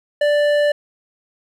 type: tone with hard clipping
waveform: triangle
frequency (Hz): 587.3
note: D5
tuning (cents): 0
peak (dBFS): -15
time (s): 0.21-0.72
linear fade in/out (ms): 5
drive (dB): 14
effects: none